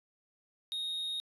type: tone with amplitude modulation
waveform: triangle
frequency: 3729 Hz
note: A#7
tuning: in tune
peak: -31 dBFS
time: 0.72-1.2 s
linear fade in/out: 0 ms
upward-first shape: sine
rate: 168 Hz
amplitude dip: 30%
effects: resampled to 32000 Hz